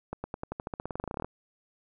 accelerating click train, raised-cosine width 1 ms, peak -20 dBFS, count 21, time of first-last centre 0.13-1.246 s, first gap 110 ms, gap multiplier 0.92, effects none

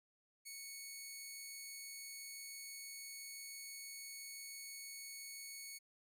10% pulse tone, 2217 Hz, C#7, in tune, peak -39 dBFS, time 0.45-5.79 s, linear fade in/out 20 ms, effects none

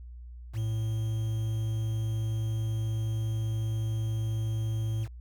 triangle tone with quantisation, 110.7 Hz, A2, 11 cents sharp, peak -25 dBFS, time 0.53-5.08 s, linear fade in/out 50 ms, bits 8, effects added 60 Hz sine -41 dBFS peak until 5.2 s + MP3 96 kbps

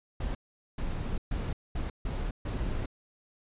brown noise bursts at uneven times, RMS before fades -32 dBFS, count 6, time 0.2-0.35 / 0.78-1.18 / 1.31-1.53 / 1.75-1.9 / 2.05-2.31 / 2.45-2.86 s, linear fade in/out 5 ms, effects resampled to 8000 Hz

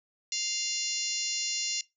harmonic tone, 698.5 Hz, F5, in tune, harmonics 3 / 4 / 5 / 6 / 7 / 8 / 9 / 10, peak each -43 / -37 / -43 / -36 / -39 / -35 / -40 / -36 dBFS, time 0.32-1.81 s, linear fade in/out 2 ms, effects noise-tail reverb RT60 0.2 s tail -21 dB re dry

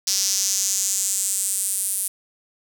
sawtooth tone with high-pass filter sweep, 195 Hz, G3, 9 cents flat, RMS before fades -23 dBFS, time 0.07-2.08 s, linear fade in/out 5 ms, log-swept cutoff 5500 to 9900 Hz, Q 3.7, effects none

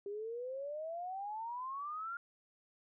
sine exponential sweep, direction up, 396.5 to 1415 Hz, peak -39 dBFS, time 0.06-2.17 s, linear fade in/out 2 ms, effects none

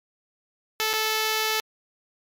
5% pulse tone with dropouts, 436.7 Hz, A4, 13 cents flat, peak -11 dBFS, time 0.8-1.6 s, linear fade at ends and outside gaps 0 ms, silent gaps 0.931-0.936 s, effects MP3 96 kbps

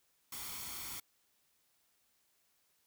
white noise with comb filter, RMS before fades -44 dBFS, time 0.32-1 s, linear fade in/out 5 ms, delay 0.9 ms, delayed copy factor +0.55, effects white hiss -75 dBFS RMS until 2.86 s

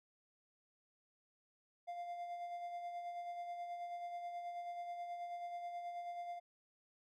triangle tone with tremolo, 698.5 Hz, F5, in tune, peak -39 dBFS, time 1.87-6.4 s, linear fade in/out 20 ms, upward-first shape sine, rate 9.3 Hz, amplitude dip 40%, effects none

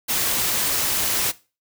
white noise, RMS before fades -22 dBFS, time 0.08-1.32 s, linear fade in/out 20 ms, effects noise-tail reverb RT60 0.3 s tail -18 dB re dry

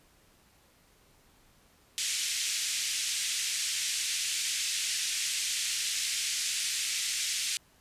white band-pass noise, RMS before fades -32 dBFS, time 1.98-7.57 s, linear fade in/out 0 ms, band 2100 to 8400 Hz, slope 24 dB/octave, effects pink hiss -63 dBFS RMS until 7.8 s + resampled to 32000 Hz

